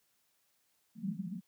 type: band-pass noise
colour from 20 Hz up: pink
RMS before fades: -39 dBFS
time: 0.95-1.41 s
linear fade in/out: 50 ms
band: 170 to 220 Hz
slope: 96 dB/octave
effects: white hiss -75 dBFS RMS until 1.47 s + high-pass 60 Hz 12 dB/octave